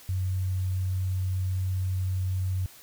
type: tone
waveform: sine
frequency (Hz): 93.2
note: F#2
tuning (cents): +13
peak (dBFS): -25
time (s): 0.09-2.66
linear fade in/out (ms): 0
effects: white hiss -51 dBFS RMS until 2.82 s